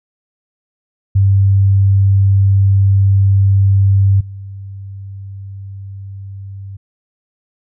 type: tone with level steps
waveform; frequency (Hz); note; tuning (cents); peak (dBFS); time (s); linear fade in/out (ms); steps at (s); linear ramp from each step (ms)
sine; 98; G2; 0; -7 / -26; 1.15-6.77; 10; 4.2; 10
effects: none